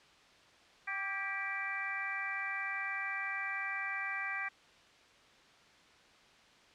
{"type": "harmonic tone with a mistuned harmonic", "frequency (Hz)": 389.8, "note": "G4", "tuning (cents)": -10, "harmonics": [2, 3, 4, 5, 6], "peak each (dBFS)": [-46, -44, -41, -39, -40], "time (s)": [0.87, 4.49], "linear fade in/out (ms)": 10, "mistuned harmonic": 4, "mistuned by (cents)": 40, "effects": ["white hiss -61 dBFS RMS until 6.74 s", "low-pass 4000 Hz 12 dB/octave"]}